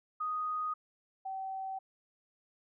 sine tone pair in turn, 1244.5 / 767.3 Hz, D#6 / G5, 0 / -37 cents, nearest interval minor sixth, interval 837 cents, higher first, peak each -32 / -36 dBFS, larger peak first, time 0.2-0.74 / 1.25-1.79 s, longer neither, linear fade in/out 10 ms, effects none

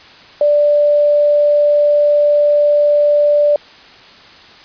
sine tone, 587.3 Hz, D5, in tune, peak -8 dBFS, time 0.41-3.56 s, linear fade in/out 2 ms, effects white hiss -40 dBFS RMS until 4.64 s + resampled to 11025 Hz

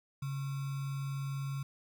sine tone with sample-and-hold, 137.8 Hz, C#3, 10 cents flat, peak -34 dBFS, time 0.22-1.63 s, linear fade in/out 5 ms, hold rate 1225 Hz, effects none

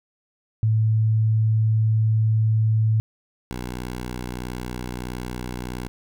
sine / 10% pulse tone pair in turn, 110 / 61.56 Hz, A2 / B1, 0 / -5 cents, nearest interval minor seventh, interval 1005 cents, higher first, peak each -16 / -21 dBFS, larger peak first, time 0.63-3 / 3.51-5.88 s, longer neither, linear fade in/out 0 ms, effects none

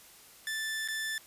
sawtooth tone with dropouts, 1760 Hz, A6, in tune, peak -29 dBFS, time 0.47-1.18 s, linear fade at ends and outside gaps 1 ms, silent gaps 0.877-0.885 s, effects white hiss -55 dBFS RMS until 1.26 s + resampled to 32000 Hz

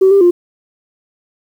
sine tone with pitch steps, 381 / 396.1 / 351.4 Hz, G4 / G4 / F4, -49 / +18 / +11 cents, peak -4 dBFS, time 0.01-0.31 s, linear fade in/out 10 ms, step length 100 ms, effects tanh soft clip ceiling -1 dBFS + 7-bit

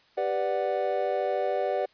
triangle chord, G major seventh, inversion none, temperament equal, 392 / 493.9 / 587.3 / 740 Hz, G4 / B4 / D5 / F#5, 0 / 0 / 0 / 0 cents, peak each -30 / -29 / -27 / -29 dBFS, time 0.17-1.86 s, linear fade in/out 10 ms, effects white hiss -61 dBFS RMS until 1.93 s + resampled to 11025 Hz

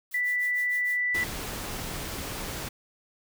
blue noise with tremolo, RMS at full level -43 dBFS, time 0.11-1 s, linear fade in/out 5 ms, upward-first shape triangle, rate 6.6 Hz, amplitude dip 100%
sine tone, 1975.5 Hz, B6, in tune, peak -24 dBFS, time 0.14-1.24 s, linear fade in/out 5 ms
pink noise, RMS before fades -35 dBFS, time 1.14-2.69 s, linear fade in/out 10 ms
effects none

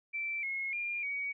sine tone with pitch steps, 2336 / 2167 / 2402 / 2254 Hz, D7 / C#7 / D7 / C#7, -10 / -40 / +38 / +28 cents, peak -33 dBFS, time 0.13-1.33 s, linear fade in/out 20 ms, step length 300 ms, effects none

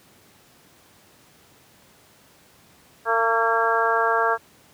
harmonic tone with a mistuned harmonic, 227.3 Hz, A#3, 43 cents flat, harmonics 2 / 3 / 4 / 5 / 6 / 7, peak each -25 / -25 / -25 / -25 / -25 / -25 dBFS, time 3.05-4.38 s, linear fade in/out 50 ms, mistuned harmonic 7, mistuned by +31 cents, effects pink hiss -54 dBFS RMS until 4.73 s + high-pass 100 Hz 12 dB/octave

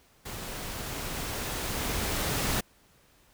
pink noise with level ramp, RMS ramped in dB -39 to -28 dBFS, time 0.25-2.61 s, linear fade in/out 10 ms, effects pink hiss -62 dBFS RMS until 3.33 s

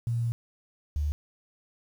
sine tone pair in turn, 117.3 / 73.89 Hz, A#2 / D2, +11 / +11 cents, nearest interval minor sixth, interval 800 cents, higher first, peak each -25 dBFS, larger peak neither, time 0.07-0.32 / 0.96-1.12 s, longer first, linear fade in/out 0 ms, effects 9-bit

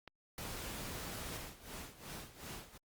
click, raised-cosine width 0.3 ms, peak -33 dBFS, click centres 0.077 s
pink noise, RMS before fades -44 dBFS, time 0.38-1.37 s, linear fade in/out 2 ms
pink noise with tremolo, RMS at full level -46 dBFS, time 1.31-2.78 s, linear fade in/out 10 ms, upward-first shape sine, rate 2.7 Hz, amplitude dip 80%
effects Opus 48 kbps

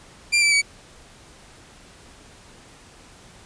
sawtooth tone with pitch steps, 2377 / 2323 / 2270 Hz, D7 / D7 / C#7, +20 / -20 / +41 cents, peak -12 dBFS, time 0.32-0.62 s, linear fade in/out 20 ms, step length 100 ms, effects pink hiss -48 dBFS RMS until 3.45 s + resampled to 22050 Hz

